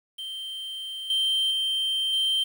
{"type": "tone with level steps", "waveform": "triangle", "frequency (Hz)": 3136, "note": "G7", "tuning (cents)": 0, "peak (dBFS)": [-31, -20, -22, -20], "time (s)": [0.18, 2.44], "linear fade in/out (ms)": 10, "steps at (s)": [1.1, 1.51, 2.13], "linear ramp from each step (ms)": 2, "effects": ["8-bit"]}